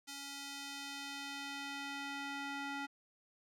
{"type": "tone with band-pass filter sweep", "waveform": "square", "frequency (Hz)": 280, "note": "C#4", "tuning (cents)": 18, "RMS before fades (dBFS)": -44, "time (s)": [0.07, 2.87], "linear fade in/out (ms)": 20, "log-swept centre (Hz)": [5800, 1600], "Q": 0.79, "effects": []}